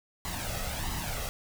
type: noise with flanger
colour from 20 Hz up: pink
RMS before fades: -34 dBFS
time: 0.25-1.29 s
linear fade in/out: 0 ms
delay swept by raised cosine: 1 to 1.55 ms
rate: 1.5 Hz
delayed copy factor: +0.65
effects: none